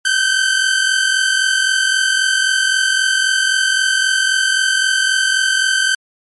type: tone pair together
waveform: sawtooth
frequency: 1524.2 / 1568 Hz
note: G6 / G6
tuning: -49 / 0 cents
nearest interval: unison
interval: 49 cents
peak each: -12 dBFS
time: 0.05-5.95 s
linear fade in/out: 5 ms
effects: MP3 48 kbps